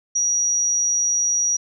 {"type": "tone", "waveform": "sine", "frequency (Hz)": 5770, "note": "F#8", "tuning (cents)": -44, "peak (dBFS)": -17, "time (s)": [0.15, 1.57], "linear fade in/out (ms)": 10, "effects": []}